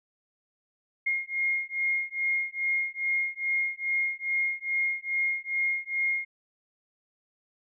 sine beating tone pair, 2138 / 2140.4 Hz, C7 / C7, +37 / +39 cents, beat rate 2.4 Hz, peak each -29 dBFS, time 1.06-6.25 s, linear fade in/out 10 ms, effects none

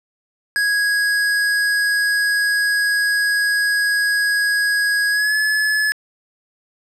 square tone with pitch glide, 1657 to 1714.4 Hz, G#6 to A6, -4 to -45 cents, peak -16 dBFS, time 0.56-5.92 s, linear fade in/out 0 ms, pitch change +59 cents, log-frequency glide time 5.1-5.35 s, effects low-pass 11000 Hz 12 dB/octave + 8-bit

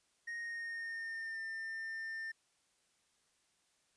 triangle tone with pitch glide, 1864.7 to 1800.1 Hz, A#6 to A6, 0 to +39 cents, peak -38 dBFS, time 0.27-2.32 s, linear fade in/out 10 ms, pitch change -61 cents, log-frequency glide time 0.39-1.4 s, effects white hiss -75 dBFS RMS until 3.96 s + resampled to 22050 Hz

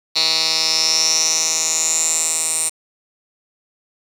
10% pulse tone with band-pass filter sweep, 160 Hz, D#3, 49 cents sharp, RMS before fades -18 dBFS, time 0.15-2.7 s, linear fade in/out 20 ms, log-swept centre 4400 to 8600 Hz, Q 7.4, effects 7-bit

